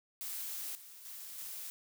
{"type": "noise with level steps", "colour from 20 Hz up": "blue", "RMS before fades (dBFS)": [-41, -53, -47, -44], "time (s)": [0.21, 1.7], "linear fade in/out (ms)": 0, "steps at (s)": [0.75, 1.05, 1.38], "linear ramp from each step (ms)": 2, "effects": []}